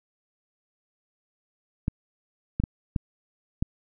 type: clicks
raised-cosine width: 5 ms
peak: -12 dBFS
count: 5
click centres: 1.881 / 2.6 / 2.638 / 2.962 / 3.625 s
effects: none